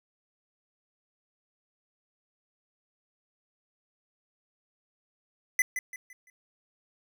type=tone with echo; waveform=square; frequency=2011 Hz; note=B6; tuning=31 cents sharp; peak=-21 dBFS; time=5.59-5.62 s; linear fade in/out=2 ms; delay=170 ms; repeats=4; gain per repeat=-9 dB; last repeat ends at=6.3 s; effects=none